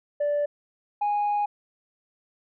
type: tone pair in turn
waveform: sine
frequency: 584 / 825.9 Hz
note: D5 / G#5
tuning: -10 / -10 cents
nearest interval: tritone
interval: 600 cents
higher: second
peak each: -20 / -20 dBFS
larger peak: neither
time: 0.2-0.46 / 1.01-1.46 s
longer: second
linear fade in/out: 10 ms
effects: tanh soft clip ceiling -20 dBFS